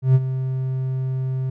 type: tone with ADSR envelope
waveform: triangle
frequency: 130.81 Hz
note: C3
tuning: in tune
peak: -7 dBFS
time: 0.02-1.5 s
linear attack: 130 ms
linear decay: 40 ms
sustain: -12 dB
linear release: 6 ms
effects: none